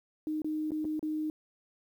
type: tone with dropouts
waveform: sine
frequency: 308.8 Hz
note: D#4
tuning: 13 cents flat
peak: -30 dBFS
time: 0.27-1.3 s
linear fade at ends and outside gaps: 1 ms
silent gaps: 0.419-0.445 / 0.707-0.718 / 0.845-0.851 / 0.994-1.028 s
effects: 10-bit